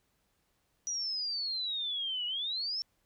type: exponential two-way sweep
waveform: sine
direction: down then up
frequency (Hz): 5880 to 2881 to 5490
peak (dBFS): -32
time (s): 0.87-2.82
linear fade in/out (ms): 0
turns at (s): 2.26
effects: pink hiss -75 dBFS RMS until 3.05 s